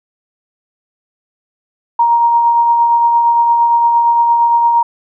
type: tone with tremolo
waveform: sine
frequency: 938 Hz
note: A#5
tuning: 11 cents sharp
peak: -6 dBFS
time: 1.99-4.83 s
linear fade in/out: 5 ms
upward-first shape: triangle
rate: 8.7 Hz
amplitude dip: 35%
effects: none